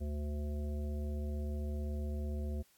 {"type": "harmonic tone", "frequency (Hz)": 73.7, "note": "D2", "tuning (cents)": 7, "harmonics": [1, 3, 5, 7, 9], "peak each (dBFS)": [-35, -44, -49, -51, -54], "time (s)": [0, 2.63], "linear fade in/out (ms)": 20, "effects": ["white hiss -69 dBFS RMS until 2.77 s", "AAC 64 kbps"]}